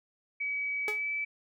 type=tone with pitch glide; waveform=sine; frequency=2277 to 2307 Hz; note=C#7 to D7; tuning=+46 to -31 cents; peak=-30 dBFS; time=0.4-1.25 s; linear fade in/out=10 ms; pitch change=+23 cents; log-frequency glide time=0.83-1.1 s
type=tone with exponential decay; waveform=sawtooth; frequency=422.9 Hz; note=G#4; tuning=31 cents sharp; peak=-26 dBFS; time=0.88-1.03 s; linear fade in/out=1 ms; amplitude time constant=31 ms
effects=none